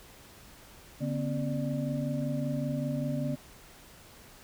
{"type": "tone cluster", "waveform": "sine", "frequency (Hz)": [144.6, 243.5, 268.7, 593], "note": ["D3", "B3", "C4", "D5"], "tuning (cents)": [-27, -24, 46, 17], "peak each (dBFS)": [-32, -34, -36, -38], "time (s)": [1, 3.36], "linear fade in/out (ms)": 20, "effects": ["pink hiss -53 dBFS RMS until 4.43 s"]}